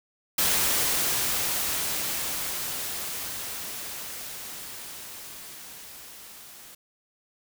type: noise with level ramp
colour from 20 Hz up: white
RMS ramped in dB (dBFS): -23 to -47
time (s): 0.38-6.75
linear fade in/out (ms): 5
effects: none